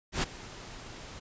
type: noise with ADSR envelope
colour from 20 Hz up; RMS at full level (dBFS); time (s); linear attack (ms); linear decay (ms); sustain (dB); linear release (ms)
pink; -27; 0.12-1.2; 110; 14; -18; 16
effects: resampled to 16000 Hz